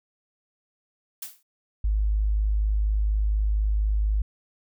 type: noise with exponential decay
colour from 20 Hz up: blue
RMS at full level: -31 dBFS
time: 1.22-1.43 s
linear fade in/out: 5 ms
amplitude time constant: 45 ms
type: tone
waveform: sine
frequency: 52.1 Hz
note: G#1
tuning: 6 cents sharp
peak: -20 dBFS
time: 1.84-4.22 s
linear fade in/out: 5 ms
effects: none